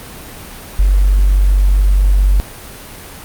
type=tone; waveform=sine; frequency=47.74 Hz; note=G1; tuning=45 cents flat; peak=-7 dBFS; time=0.79-2.4 s; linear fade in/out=0 ms; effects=pink hiss -32 dBFS RMS until 3.24 s + Opus 32 kbps